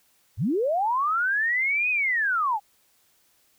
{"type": "linear two-way sweep", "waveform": "sine", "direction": "up then down", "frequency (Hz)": [73.1, 2538, 778], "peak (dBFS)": -21, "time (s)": [0.37, 2.6], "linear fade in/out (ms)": 50, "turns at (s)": 1.9, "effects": ["white hiss -64 dBFS RMS until 3.58 s"]}